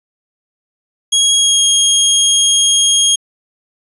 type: tone with pitch glide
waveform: 20% pulse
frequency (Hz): 3296 to 3260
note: G#7 to G#7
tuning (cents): -14 to -33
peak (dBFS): -3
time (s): 1.12-3.16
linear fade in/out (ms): 10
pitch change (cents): -19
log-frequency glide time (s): 1.36-1.64
effects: resampled to 24000 Hz